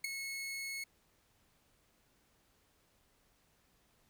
sawtooth tone with ADSR envelope, 2187 Hz, C#7, 24 cents flat, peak -27 dBFS, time 0.04-0.84 s, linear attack 5 ms, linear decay 9 ms, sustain -9 dB, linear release 6 ms, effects pink hiss -72 dBFS RMS until 4.09 s

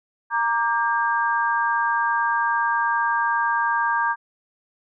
sine chord, G minor, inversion first, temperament equal with one note detuned, 932.3 / 1174.7 / 1602.8 Hz, Bb5 / D6 / G6, 0 / 0 / +38 cents, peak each -22 / -25 / -23 dBFS, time 0.3-4.16 s, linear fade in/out 50 ms, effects none

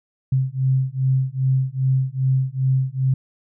sine beating tone pair, 130.6 / 133.1 Hz, C3 / C3, -3 / +30 cents, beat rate 2.5 Hz, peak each -20 dBFS, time 0.32-3.14 s, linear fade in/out 5 ms, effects none

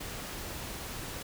pink noise, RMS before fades -40 dBFS, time 0-1.23 s, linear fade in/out 10 ms, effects none

